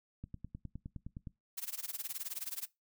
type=click train; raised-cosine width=5 ms; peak=-31 dBFS; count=11; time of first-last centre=0.24-1.272 s; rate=9.69 Hz
type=noise with tremolo; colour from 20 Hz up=blue; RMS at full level=-38 dBFS; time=1.57-2.67 s; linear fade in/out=10 ms; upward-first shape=sine; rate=19 Hz; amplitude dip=95%
effects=noise-tail reverb RT60 0.2 s tail -21 dB re dry